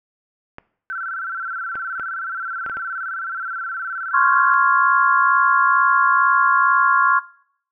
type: clicks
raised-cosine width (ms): 0.5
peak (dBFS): -19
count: 6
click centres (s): 0.584 / 1.755 / 1.997 / 2.663 / 2.697 / 2.77
type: tone with vibrato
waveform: sine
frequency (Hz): 1444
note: F#6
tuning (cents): -43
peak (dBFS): -24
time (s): 0.9-4.54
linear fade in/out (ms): 0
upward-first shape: square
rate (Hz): 19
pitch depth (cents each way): 99
type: chord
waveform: sine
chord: Db major seventh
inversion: third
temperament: equal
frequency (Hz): 1046.5 / 1108.7 / 1396.9 / 1661.2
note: C6 / Db6 / F6 / Ab6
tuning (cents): 0 / 0 / 0 / 0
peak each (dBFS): -19 / -17 / -17 / -22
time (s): 4.13-7.2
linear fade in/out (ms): 20
effects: noise-tail reverb RT60 0.6 s tail -19 dB re dry